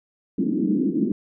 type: band-pass noise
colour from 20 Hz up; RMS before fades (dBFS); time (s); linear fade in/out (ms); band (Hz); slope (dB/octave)
white; -22; 0.38-1.12; 2; 190 to 330; 48
effects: none